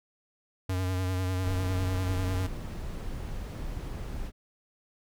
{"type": "tone with vibrato", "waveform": "square", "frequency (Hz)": 92.5, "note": "F#2", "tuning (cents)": 0, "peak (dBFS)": -28, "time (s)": [0.69, 2.47], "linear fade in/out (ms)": 5, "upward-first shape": "sine", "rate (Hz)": 10, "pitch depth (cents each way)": 36}
{"type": "noise", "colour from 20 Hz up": "brown", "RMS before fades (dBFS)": -36, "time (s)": [1.42, 4.32], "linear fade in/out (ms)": 50}
{"effects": []}